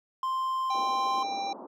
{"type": "tone", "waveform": "triangle", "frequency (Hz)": 1046.5, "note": "C6", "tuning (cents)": 0, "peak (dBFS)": -25, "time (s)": [0.23, 1.23], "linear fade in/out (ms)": 2}
{"type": "harmonic tone", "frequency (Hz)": 791, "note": "G5", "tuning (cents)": 15, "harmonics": [1, 3, 5, 7, 8], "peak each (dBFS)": [-30, -45, -40, -47, -52], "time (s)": [0.7, 1.53], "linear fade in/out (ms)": 5}
{"type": "band-pass noise", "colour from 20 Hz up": "pink", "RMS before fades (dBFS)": -43, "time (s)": [0.74, 1.67], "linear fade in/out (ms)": 10, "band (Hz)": [230, 1100], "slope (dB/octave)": 48}
{"effects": []}